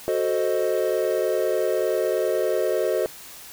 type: chord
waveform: triangle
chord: F# diminished seventh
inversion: none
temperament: equal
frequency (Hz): 370 / 440 / 523.3 / 622.3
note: F#4 / A4 / C5 / Eb5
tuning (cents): 0 / 0 / 0 / 0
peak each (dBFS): -24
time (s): 0.08-3.06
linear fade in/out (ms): 0
effects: white hiss -42 dBFS RMS until 3.52 s